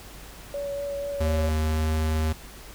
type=tone with vibrato; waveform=sine; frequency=566 Hz; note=C#5; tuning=36 cents sharp; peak=-28 dBFS; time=0.54-1.49 s; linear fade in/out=2 ms; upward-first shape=sine; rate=4.2 Hz; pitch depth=10 cents each way
type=tone with pitch glide; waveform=square; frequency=77.78 to 78.55 Hz; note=D#2 to D#2; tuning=0 to +17 cents; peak=-23 dBFS; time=1.2-2.33 s; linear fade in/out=10 ms; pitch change=+17 cents; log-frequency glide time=1.47-1.89 s
effects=added 50 Hz sine -46 dBFS peak until 2.74 s + pink hiss -45 dBFS RMS until 2.74 s